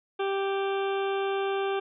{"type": "harmonic tone", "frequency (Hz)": 392, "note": "G4", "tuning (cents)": 0, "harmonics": [1, 2, 3, 4, 6, 7, 8, 9], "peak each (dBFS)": [-27, -33, -37, -39, -43, -44, -45, -46], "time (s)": [0.19, 1.8], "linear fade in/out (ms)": 10, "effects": []}